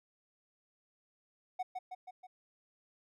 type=tone with echo; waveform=triangle; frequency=740 Hz; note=F#5; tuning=in tune; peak=-31 dBFS; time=1.59-1.63 s; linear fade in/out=10 ms; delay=160 ms; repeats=4; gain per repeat=-4 dB; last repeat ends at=2.27 s; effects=none